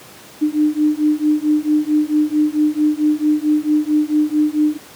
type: beating tone pair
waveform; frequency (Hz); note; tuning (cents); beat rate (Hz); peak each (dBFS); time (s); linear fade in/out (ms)
sine; 300 / 304.5; D4 / D#4; +37 / -37; 4.5; -16; 0.41-4.78; 20
effects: pink hiss -40 dBFS RMS until 4.95 s + high-pass 150 Hz 12 dB/octave